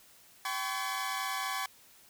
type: tone cluster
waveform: sawtooth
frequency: 775 / 1023 / 1127 / 1708 Hz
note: G5 / C6 / C#6 / G#6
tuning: -20 / -39 / +28 / +48 cents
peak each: -35 / -35 / -33 / -37 dBFS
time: 0.45-1.66 s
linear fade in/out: 2 ms
effects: white hiss -59 dBFS RMS until 2.09 s